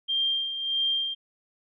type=tone with tremolo; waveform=sine; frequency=3185 Hz; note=G7; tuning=27 cents sharp; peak=-22 dBFS; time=0.08-1.15 s; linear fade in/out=20 ms; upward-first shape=sine; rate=1.6 Hz; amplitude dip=60%; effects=none